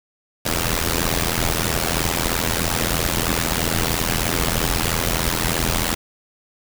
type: noise with amplitude modulation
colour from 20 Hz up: pink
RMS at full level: -17 dBFS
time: 0.45-5.95 s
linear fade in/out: 10 ms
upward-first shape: sine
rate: 83.1 Hz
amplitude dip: 95%
effects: none